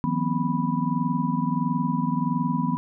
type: tone cluster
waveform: sine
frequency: 159.4 / 180.9 / 239.5 / 261 / 986 Hz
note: D#3 / F#3 / A#3 / C4 / B5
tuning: +42 / -39 / +47 / -4 / -3 cents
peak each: -27 / -29 / -27 / -29 / -29 dBFS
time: 0.04-2.77 s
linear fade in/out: 0 ms
effects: none